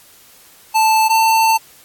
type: tone pair in turn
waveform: square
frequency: 880 / 892.8 Hz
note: A5 / A5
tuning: 0 / +25 cents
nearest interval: unison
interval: 25 cents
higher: second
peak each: -11 dBFS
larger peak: neither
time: 0.74-1.09 / 1.09-1.58 s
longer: second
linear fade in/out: 20 ms
effects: white hiss -46 dBFS RMS until 1.84 s + AAC 64 kbps